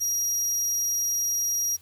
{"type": "tone", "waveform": "35% pulse", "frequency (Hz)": 5710, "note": "F8", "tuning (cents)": 37, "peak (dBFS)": -21, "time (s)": [0, 1.77], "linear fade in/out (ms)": 20, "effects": ["added 83 Hz sine -56 dBFS peak until 1.81 s", "white hiss -57 dBFS RMS until 1.81 s"]}